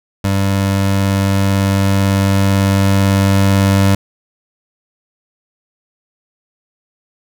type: tone with level ramp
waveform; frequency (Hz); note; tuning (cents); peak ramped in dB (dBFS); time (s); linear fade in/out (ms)
25% pulse; 98; G2; 0; -9 to -5; 0.24-3.95; 5
effects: none